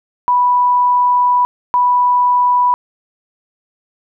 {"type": "tone pair in turn", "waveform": "sine", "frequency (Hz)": [985, 985], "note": ["B5", "B5"], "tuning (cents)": [-5, -5], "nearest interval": "unison", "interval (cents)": 0, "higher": "neither", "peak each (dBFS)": -9, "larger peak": "neither", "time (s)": [[0.28, 1.45], [1.74, 2.74]], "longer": "first", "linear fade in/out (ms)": 0, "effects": []}